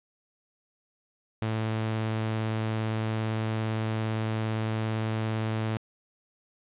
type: tone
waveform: sawtooth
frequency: 110.3 Hz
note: A2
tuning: 5 cents sharp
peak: -23 dBFS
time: 1.42-5.77 s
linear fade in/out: 0 ms
effects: resampled to 8000 Hz + 10-bit